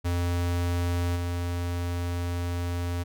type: tone with level steps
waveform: square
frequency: 87.31 Hz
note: F2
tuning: in tune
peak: -25 / -28 dBFS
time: 0.04-3.04 s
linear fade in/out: 20 ms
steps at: 1.15 s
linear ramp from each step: 20 ms
effects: none